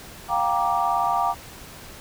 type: chord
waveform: sine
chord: G minor seventh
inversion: third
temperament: just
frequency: 705.6 / 784 / 940.8 / 1176 Hz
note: F5 / G5 / Bb5 / D6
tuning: +18 / 0 / +16 / +2 cents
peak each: -25 dBFS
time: 0.28-1.35 s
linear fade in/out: 50 ms
effects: pink hiss -42 dBFS RMS until 2 s